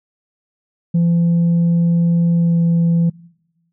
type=tone with pitch glide; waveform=sine; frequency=170 to 168.53 Hz; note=F3 to E3; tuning=-46 to +39 cents; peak=-9 dBFS; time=0.94-3.1 s; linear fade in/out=10 ms; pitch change=-15 cents; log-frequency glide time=2.32-2.63 s; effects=noise-tail reverb RT60 1.0 s tail -26 dB re dry + tanh soft clip ceiling -10 dBFS